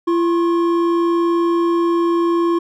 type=tone pair together; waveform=triangle; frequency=339.8 / 1080 Hz; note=F4 / C#6; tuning=-47 / -45 cents; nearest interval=octave + minor sixth; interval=2002 cents; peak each=-12 / -21 dBFS; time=0.07-2.59 s; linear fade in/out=10 ms; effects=none